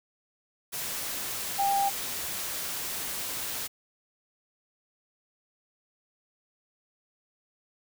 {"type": "tone in noise", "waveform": "sine", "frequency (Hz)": 795, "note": "G5", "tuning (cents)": 24, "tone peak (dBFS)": -23, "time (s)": [1.58, 1.9], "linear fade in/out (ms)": 20, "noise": "white", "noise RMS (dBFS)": -34, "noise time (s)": [0.72, 3.68], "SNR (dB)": 8, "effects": []}